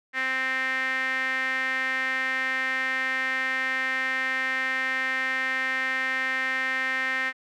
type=tone with band-pass filter; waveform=sawtooth; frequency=261.6 Hz; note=C4; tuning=in tune; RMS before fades=-27 dBFS; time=0.13-7.33 s; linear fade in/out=50 ms; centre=1900 Hz; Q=6.5; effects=none